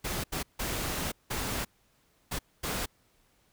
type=noise bursts at uneven times; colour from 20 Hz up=pink; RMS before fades=-33 dBFS; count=6; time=0.04-0.24 / 0.32-0.43 / 0.59-1.12 / 1.3-1.65 / 2.31-2.39 / 2.63-2.86 s; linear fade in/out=10 ms; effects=pink hiss -68 dBFS RMS until 3.52 s